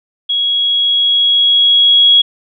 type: tone with level ramp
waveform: sine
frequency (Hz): 3322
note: G#7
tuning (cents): 0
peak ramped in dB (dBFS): -12 to -4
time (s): 0.29-2.22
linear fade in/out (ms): 10
effects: none